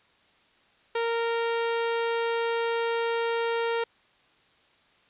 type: tone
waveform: sawtooth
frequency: 463.1 Hz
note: A#4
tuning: 11 cents flat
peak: -21 dBFS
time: 0.95-3.84 s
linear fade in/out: 5 ms
effects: white hiss -62 dBFS RMS until 5.09 s + resampled to 8000 Hz